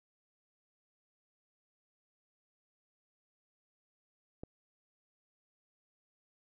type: click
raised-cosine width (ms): 2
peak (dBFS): -29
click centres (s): 4.435
effects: none